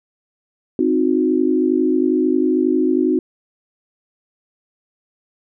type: chord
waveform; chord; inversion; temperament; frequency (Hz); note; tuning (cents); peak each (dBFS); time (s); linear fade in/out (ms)
sine; C diminished; none; equal with one note detuned; 261.6 / 311.1 / 363.8; C4 / Eb4 / Gb4; 0 / 0 / -29; -18; 0.79-3.19; 2
effects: none